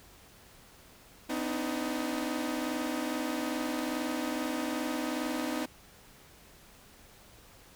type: tone cluster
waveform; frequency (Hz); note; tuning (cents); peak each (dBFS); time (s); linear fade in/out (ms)
sawtooth; 252.6 / 291.8 / 314.2; B3 / D4 / D#4; +39 / -11 / +17; -31 / -34 / -31; 1.29-5.66; 10
effects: pink hiss -56 dBFS RMS until 7.75 s